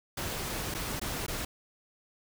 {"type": "noise with dropouts", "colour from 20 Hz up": "pink", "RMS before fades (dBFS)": -35, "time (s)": [0.17, 1.45], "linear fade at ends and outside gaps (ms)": 5, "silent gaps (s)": [[0.742, 0.747], [0.997, 1.014], [1.265, 1.28]], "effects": []}